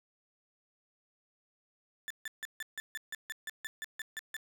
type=tone bursts; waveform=35% pulse; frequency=1760 Hz; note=A6; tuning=in tune; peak=-35 dBFS; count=14; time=2.08-4.366 s; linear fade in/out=0 ms; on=24 ms; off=150 ms; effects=none